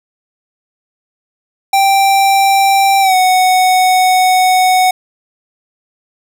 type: tone with pitch glide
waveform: square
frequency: 784 to 740.9 Hz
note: G5 to F#5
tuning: 0 to +2 cents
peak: -8 dBFS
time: 1.73-4.91 s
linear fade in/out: 5 ms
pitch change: -98 cents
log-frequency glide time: 3.01-3.15 s
effects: none